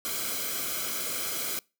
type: noise with comb filter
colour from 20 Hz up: white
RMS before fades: -32 dBFS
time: 0.05-1.59 s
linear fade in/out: 0 ms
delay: 1.1 ms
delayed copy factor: -0.7
effects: noise-tail reverb RT60 0.3 s tail -26 dB re dry